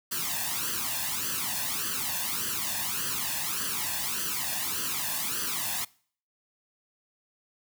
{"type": "noise with flanger", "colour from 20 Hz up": "white", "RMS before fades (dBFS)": -31, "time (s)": [0.11, 5.85], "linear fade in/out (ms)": 10, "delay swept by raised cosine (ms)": [0.65, 1.16], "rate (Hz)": 1.7, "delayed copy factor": 0.8, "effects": ["noise-tail reverb RT60 0.5 s tail -23 dB re dry", "high-pass 100 Hz 12 dB/octave"]}